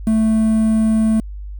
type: tone with quantisation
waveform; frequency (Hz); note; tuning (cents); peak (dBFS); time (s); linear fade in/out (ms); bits
triangle; 220; A3; 0; -10; 0.07-1.2; 2; 6
effects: added 50 Hz sine -27 dBFS peak until 1.59 s